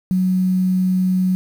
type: tone with quantisation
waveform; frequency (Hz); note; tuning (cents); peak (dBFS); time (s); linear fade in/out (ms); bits
sine; 185; F#3; 0; -14; 0.11-1.35; 0; 7
effects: none